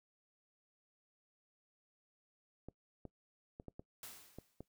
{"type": "clicks", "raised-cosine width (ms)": 2, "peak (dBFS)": -34, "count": 7, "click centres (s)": [2.686, 3.053, 3.599, 3.683, 3.795, 4.386, 4.606]}
{"type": "noise with exponential decay", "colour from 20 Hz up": "white", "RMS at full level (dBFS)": -48, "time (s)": [4.03, 4.68], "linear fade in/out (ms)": 2, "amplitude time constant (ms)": 140}
{"effects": ["noise-tail reverb RT60 0.1 s tail -22 dB re dry"]}